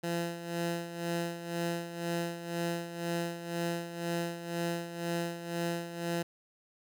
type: tone with tremolo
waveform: 15% pulse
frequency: 170.5 Hz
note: F3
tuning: 41 cents flat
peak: -24 dBFS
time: 0.03-6.23 s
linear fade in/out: 10 ms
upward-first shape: sine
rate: 2 Hz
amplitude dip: 70%
effects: none